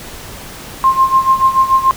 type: tone with tremolo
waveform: sine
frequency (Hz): 1059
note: C6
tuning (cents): +21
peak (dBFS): -5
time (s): 0.84-1.91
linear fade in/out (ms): 0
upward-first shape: sine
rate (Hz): 6.9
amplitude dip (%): 80
effects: pink hiss -31 dBFS RMS until 1.96 s